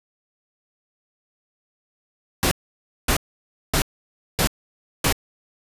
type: noise bursts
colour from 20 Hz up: pink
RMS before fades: -19 dBFS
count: 5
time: 2.43-5.125 s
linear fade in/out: 0 ms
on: 83 ms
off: 570 ms
effects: resampled to 32000 Hz